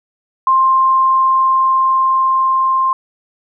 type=tone with level ramp; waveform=sine; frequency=1054 Hz; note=C6; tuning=12 cents sharp; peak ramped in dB=-8 to -11 dBFS; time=0.47-2.93 s; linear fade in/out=2 ms; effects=none